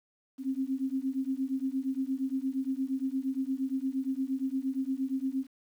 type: beating tone pair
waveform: sine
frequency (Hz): 261.6 / 270.2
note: C4 / C#4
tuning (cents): 0 / -44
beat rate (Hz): 8.6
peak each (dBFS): -32 / -32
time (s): 0.38-5.47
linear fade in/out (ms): 50
effects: 10-bit